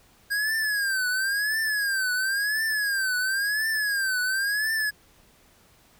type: tone with vibrato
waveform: square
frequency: 1625 Hz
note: G#6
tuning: 38 cents flat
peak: -24 dBFS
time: 0.3-4.91 s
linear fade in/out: 20 ms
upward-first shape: triangle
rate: 0.96 Hz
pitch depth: 170 cents each way
effects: pink hiss -58 dBFS RMS until 5.99 s